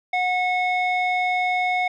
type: tone with low-pass filter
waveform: square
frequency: 730 Hz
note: F#5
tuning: 24 cents flat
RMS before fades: -22 dBFS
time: 0.13-1.88 s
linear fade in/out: 5 ms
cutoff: 2600 Hz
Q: 3.2
effects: none